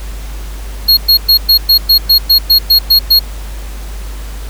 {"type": "tone bursts", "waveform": "square", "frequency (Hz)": 4294, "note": "C8", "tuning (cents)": 44, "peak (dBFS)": -4, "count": 12, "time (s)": [0.88, 3.194], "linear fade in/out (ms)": 10, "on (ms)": 92, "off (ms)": 110, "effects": ["added 50 Hz sine -21 dBFS peak until 4.49 s", "pink hiss -33 dBFS RMS until 4.49 s"]}